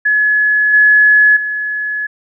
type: tone with level steps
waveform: sine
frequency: 1700 Hz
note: G#6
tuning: 40 cents sharp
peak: -9 / -5 / -16 dBFS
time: 0.05-2.07 s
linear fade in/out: 10 ms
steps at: 0.73 / 1.36 s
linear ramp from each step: 10 ms
effects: none